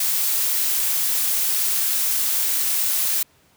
blue noise, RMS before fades -21 dBFS, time 0-3.23 s, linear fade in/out 5 ms, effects pink hiss -58 dBFS RMS until 3.56 s + high-pass 60 Hz 12 dB/octave

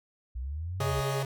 sine linear two-way sweep, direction up then down, 58.1 to 99.8 to 58.1 Hz, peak -32 dBFS, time 0.35-1.01 s, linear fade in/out 10 ms, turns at 0.84 s
square tone, 135 Hz, C#3, 45 cents flat, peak -31 dBFS, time 0.8-1.25 s, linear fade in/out 2 ms
25% pulse chord, Ab suspended fourth, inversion none, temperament equal, 415.3 / 554.4 / 622.3 Hz, Ab4 / Db5 / Eb5, 0 / 0 / 0 cents, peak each -31 / -33 / -33 dBFS, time 0.8-1.23 s, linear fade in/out 5 ms
effects none

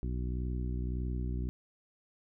harmonic tone, 61.74 Hz, B1, in tune, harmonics 1 / 2 / 3 / 4 / 5 / 6, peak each -33 / -39 / -43 / -45 / -47 / -49 dBFS, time 0.03-1.49 s, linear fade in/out 0 ms, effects none

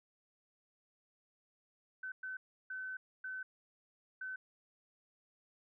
sine tone bursts at uneven times, 1521 Hz, F#6, 47 cents sharp, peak -40 dBFS, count 5, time 2.03-2.12 / 2.23-2.37 / 2.7-2.97 / 3.24-3.43 / 4.21-4.36 s, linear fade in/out 5 ms, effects none

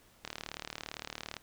click train, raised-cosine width 0.2 ms, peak -21 dBFS, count 43, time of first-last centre 0.25-1.367 s, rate 37.6 Hz, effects pink hiss -63 dBFS RMS until 1.42 s

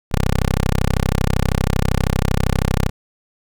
10% pulse tone, 32.7 Hz, C1, in tune, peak -7 dBFS, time 0.11-2.9 s, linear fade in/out 20 ms, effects none

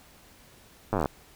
slowing click train, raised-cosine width 1 ms, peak -12 dBFS, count 12, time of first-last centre 0.93-1.058 s, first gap 9 ms, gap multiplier 1.05, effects pink hiss -55 dBFS RMS until 1.35 s

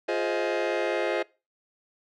sawtooth chord, F minor seventh, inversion none, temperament just, 349.2 / 419.1 / 523.8 / 628.6 Hz, F4 / Ab4 / C5 / Eb5, 0 / +16 / +2 / +18 cents, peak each -26 dBFS, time 0.08-1.23 s, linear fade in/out 10 ms, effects noise-tail reverb RT60 0.3 s tail -23 dB re dry + low-pass 3000 Hz 12 dB/octave

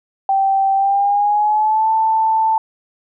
sine tone with pitch glide, 779 to 884.6 Hz, G5 to A5, -11 to +9 cents, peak -12 dBFS, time 0.29-2.58 s, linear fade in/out 2 ms, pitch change +220 cents, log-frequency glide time 0.75-1.9 s, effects none

